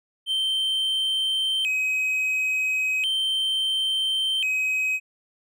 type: tone with vibrato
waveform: triangle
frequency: 2810 Hz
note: F7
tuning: 10 cents sharp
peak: -20 dBFS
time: 0.26-5 s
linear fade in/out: 50 ms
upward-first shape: square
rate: 0.36 Hz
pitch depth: 180 cents each way
effects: none